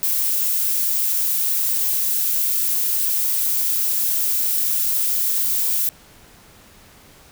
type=noise; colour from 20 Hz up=violet; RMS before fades=-20 dBFS; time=0.03-5.89 s; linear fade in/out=0 ms; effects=pink hiss -48 dBFS RMS until 7.31 s